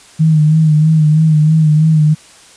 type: tone with vibrato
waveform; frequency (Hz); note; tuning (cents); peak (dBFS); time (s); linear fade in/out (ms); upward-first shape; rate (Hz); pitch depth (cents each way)
sine; 155.56; D#3; 0; -6; 0.19-2.15; 20; sine; 3.1; 45
effects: white hiss -41 dBFS RMS until 2.56 s + resampled to 22050 Hz